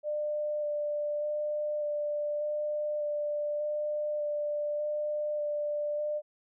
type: tone with vibrato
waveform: sine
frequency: 595 Hz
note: D5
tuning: 22 cents sharp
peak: -29 dBFS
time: 0.03-6.22 s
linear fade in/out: 50 ms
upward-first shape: square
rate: 0.84 Hz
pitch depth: 10 cents each way
effects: none